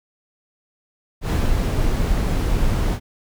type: noise with ADSR envelope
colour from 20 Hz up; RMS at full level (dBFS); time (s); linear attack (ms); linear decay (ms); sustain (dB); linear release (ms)
brown; -17; 1.21-3; 88; 220; -2; 65
effects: none